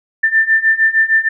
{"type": "beating tone pair", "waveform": "sine", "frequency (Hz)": [1780, 1786.5], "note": ["A6", "A6"], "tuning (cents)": [20, 26], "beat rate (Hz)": 6.5, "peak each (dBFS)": [-14, -12], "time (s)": [0.23, 1.29], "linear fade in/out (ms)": 10, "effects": []}